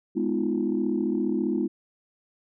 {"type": "chord", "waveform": "sine", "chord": "F half-diminished seventh", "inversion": "first", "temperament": "just", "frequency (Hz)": [209.5, 251.4, 314.3, 349.2], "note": ["Ab3", "Cb4", "Eb4", "F4"], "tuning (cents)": [15, 31, 18, 0], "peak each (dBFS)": -28, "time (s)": [0.15, 1.68], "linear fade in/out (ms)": 20, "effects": ["tanh soft clip ceiling -14 dBFS"]}